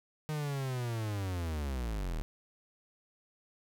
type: linear sweep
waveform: 45% pulse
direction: down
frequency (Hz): 155.1 to 35.84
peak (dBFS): -33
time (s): 0.29-2.22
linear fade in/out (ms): 0
effects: none